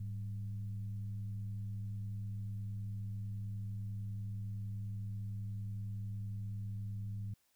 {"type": "tone with frequency modulation", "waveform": "sine", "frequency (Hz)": 103.83, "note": "G#2", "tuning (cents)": 0, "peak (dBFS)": -38, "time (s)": [0, 7.34], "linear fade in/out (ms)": 5, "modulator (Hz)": 89.3, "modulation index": 0.43, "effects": ["white hiss -75 dBFS RMS until 7.55 s"]}